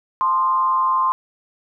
sine tone with frequency modulation, 1046.5 Hz, C6, in tune, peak -15 dBFS, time 0.21-1.12 s, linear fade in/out 0 ms, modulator 169 Hz, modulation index 0.48, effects none

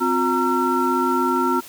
sine tone cluster, 259.4 / 356.4 / 927 / 1354 Hz, C4 / F4 / A#5 / E6, -15 / +35 / -10 / +46 cents, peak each -22 dBFS, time 0-1.61 s, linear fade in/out 20 ms, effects tanh soft clip ceiling -7 dBFS + white hiss -41 dBFS RMS until 1.68 s

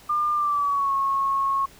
sine tone with pitch glide, 1200 to 1094.1 Hz, D6 to C#6, +37 to -23 cents, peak -20 dBFS, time 0.09-1.66 s, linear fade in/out 10 ms, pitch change -160 cents, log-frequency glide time 0.34-0.94 s, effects pink hiss -50 dBFS RMS until 1.79 s

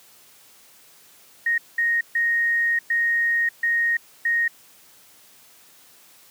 sine tone bursts at uneven times, 1864.7 Hz, A#6, in tune, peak -18 dBFS, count 6, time 1.46-1.58 / 1.78-2.01 / 2.15-2.79 / 2.9-3.49 / 3.63-3.97 / 4.25-4.48 s, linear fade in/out 5 ms, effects white hiss -52 dBFS RMS until 6.3 s + high-pass 100 Hz 12 dB/octave

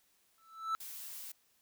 triangle tone with exponential growth, 1318.5 Hz, E6, in tune, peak -27 dBFS, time 0.38-0.75 s, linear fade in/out 0 ms, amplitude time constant 80 ms
blue noise, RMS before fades -46 dBFS, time 0.8-1.32 s, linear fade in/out 5 ms
effects white hiss -72 dBFS RMS until 1.61 s

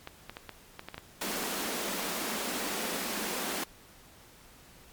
clicks, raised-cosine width 0.3 ms, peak -23 dBFS, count 12, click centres 0.074 / 0.296 / 0.369 / 0.493 / 0.794 / 0.886 / 0.944 / 0.98 / 1.223 / 1.439 / 1.56 / 1.659 s
pink high-pass noise, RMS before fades -34 dBFS, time 1.21-3.64 s, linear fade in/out 5 ms, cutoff 180 Hz, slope 96 dB/octave
effects pink hiss -55 dBFS RMS until 4.92 s + MP3 96 kbps

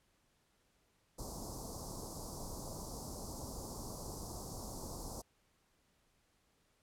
pink band-stop noise, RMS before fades -45 dBFS, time 1.18-5.22 s, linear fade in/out 10 ms, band 1100 to 4700 Hz, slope 48 dB/octave, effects pink hiss -75 dBFS RMS until 6.82 s + low-pass 12000 Hz 12 dB/octave

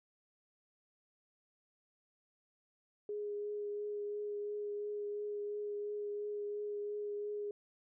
sine tone with vibrato, 414.1 Hz, G#4, 5 cents flat, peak -37 dBFS, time 3.09-7.51 s, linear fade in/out 2 ms, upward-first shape triangle, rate 2.9 Hz, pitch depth 14 cents each way, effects none

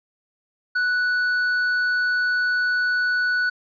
sine tone with tanh clipping, 1480 Hz, F#6, in tune, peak -20 dBFS, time 0.75-3.5 s, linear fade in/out 10 ms, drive 7 dB, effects resampled to 11025 Hz

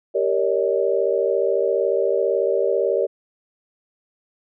sine chord, Eb dominant seventh, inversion first, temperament equal with one note detuned, 392 / 466.2 / 564.4 / 622.3 Hz, G4 / Bb4 / Db5 / Eb5, 0 / 0 / +31 / 0 cents, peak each -22 / -22 / -22 / -26 dBFS, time 0.14-3.07 s, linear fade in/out 20 ms, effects none

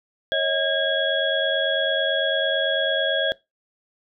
sine tone cluster, 549 / 638 / 1628 / 3337 Hz, C#5 / D#5 / G#6 / G#7, -17 / +43 / -35 / +8 cents, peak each -25 dBFS, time 0.32-3.32 s, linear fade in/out 0 ms, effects noise-tail reverb RT60 0.2 s tail -20 dB re dry

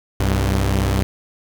sawtooth tone pair together, 63.8 / 97.88 Hz, C2 / G2, -43 / -2 cents, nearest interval perfect fifth, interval 741 cents, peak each -15 dBFS, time 0.2-1.03 s, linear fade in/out 0 ms, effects 7-bit

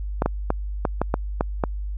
clicks, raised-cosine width 1 ms, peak -6 dBFS, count 8, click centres 0.221 / 0.26 / 0.504 / 0.852 / 1.016 / 1.141 / 1.409 / 1.638 s, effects added 50 Hz sine -26 dBFS peak until 1.97 s

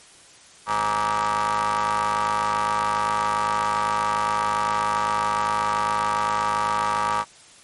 30% pulse ring-modulated tone, 107.5 Hz, A2, 40 cents flat, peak -15 dBFS, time 0.66-7.25 s, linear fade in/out 50 ms, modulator 1050 Hz, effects white hiss -49 dBFS RMS until 7.63 s + MP3 48 kbps

